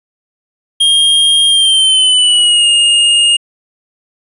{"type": "tone with pitch glide", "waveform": "square", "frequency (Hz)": [3227, 2842], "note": ["G7", "F7"], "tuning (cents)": [50, 30], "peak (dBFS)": -7, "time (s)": [0.8, 3.37], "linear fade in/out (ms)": 10, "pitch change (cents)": -220, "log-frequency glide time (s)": [1.47, 2.67], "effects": ["resampled to 24000 Hz"]}